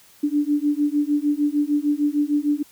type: beating tone pair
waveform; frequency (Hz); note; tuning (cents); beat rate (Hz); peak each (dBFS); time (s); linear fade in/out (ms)
sine; 290 / 296.6; D4 / D4; -22 / +17; 6.6; -21; 0.23-2.63; 10
effects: white hiss -52 dBFS RMS until 2.71 s